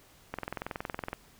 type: click train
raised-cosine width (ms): 0.5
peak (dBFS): -19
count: 18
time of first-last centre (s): 0.34-1.131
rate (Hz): 21.5
effects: pink hiss -59 dBFS RMS until 1.39 s

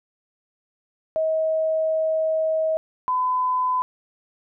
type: tone pair in turn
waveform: sine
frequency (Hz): 636 / 1009.6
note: D#5 / B5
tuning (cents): +38 / +38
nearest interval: minor sixth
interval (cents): 800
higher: second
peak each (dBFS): -19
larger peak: neither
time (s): 1.16-2.77 / 3.08-3.82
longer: first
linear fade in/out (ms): 0
effects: none

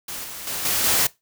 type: noise with level steps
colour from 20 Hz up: white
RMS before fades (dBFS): -32 / -35 / -28 / -22 / -19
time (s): 0.08-1.07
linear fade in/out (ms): 5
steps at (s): 0.24 / 0.47 / 0.65 / 0.84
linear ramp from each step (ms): 2
effects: noise-tail reverb RT60 0.2 s tail -21 dB re dry

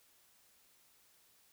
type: silence
effects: white hiss -68 dBFS RMS until 1.52 s

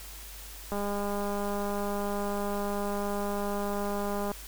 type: click train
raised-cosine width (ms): 1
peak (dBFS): -20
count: 731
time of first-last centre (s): 0.72-4.316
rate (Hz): 203
effects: added 50 Hz sine -45 dBFS peak until 4.47 s + white hiss -46 dBFS RMS until 4.47 s

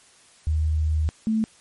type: tone pair in turn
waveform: sine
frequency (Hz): 77.78 / 220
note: D#2 / A3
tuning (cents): 0 / 0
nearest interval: octave + tritone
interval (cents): 1800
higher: second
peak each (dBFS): -19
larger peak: neither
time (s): 0.47-1.09 / 1.27-1.44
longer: first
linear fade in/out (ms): 0
effects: white hiss -54 dBFS RMS until 1.6 s + MP3 48 kbps

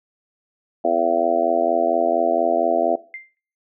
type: harmonic tone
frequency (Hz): 84.3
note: E2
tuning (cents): +39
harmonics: 3 / 4 / 5 / 6 / 7 / 8 / 9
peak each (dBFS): -29 / -25 / -28 / -28 / -24 / -19 / -27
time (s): 0.84-2.96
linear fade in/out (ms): 10
type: tone with exponential decay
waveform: sine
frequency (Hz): 2093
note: C7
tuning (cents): 0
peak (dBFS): -28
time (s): 3.14-3.37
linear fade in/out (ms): 1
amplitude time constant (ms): 49
effects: noise-tail reverb RT60 0.4 s tail -18 dB re dry

